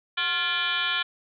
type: tone with frequency modulation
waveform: sine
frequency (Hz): 2389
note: D7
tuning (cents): +29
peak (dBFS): -23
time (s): 0.17-1.03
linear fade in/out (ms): 10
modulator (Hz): 331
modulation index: 3.7
effects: none